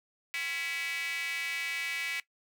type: tone with high-pass filter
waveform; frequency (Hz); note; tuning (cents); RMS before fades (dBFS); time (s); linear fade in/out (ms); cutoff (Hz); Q
square; 152.1; D#3; -39; -35; 0.34-2.2; 0; 2200; 5.4
effects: noise-tail reverb RT60 0.1 s tail -18 dB re dry